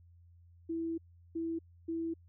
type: tone bursts at uneven times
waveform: sine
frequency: 329.6 Hz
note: E4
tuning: in tune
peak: -33 dBFS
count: 3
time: 0.69-0.98 / 1.35-1.59 / 1.88-2.14 s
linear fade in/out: 10 ms
effects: added 86 Hz sine -57 dBFS peak until 2.28 s